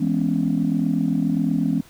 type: chord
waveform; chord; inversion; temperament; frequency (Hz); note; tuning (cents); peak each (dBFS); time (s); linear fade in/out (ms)
sine; C# minor seventh; first; just; 166.31 / 207.9 / 249.5 / 277.2; E3 / G#3 / B3 / C#4; +16 / +2 / +18 / 0; -23; 0-1.81; 10
effects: tanh soft clip ceiling -10 dBFS + pink hiss -50 dBFS RMS until 1.89 s